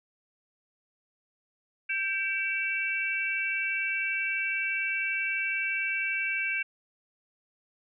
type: tone cluster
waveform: sine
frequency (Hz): 1572 / 2303 / 2692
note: G6 / D7 / E7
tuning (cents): +4 / -34 / +36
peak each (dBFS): -33 / -30 / -32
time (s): 1.89-6.63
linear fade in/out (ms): 10
effects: none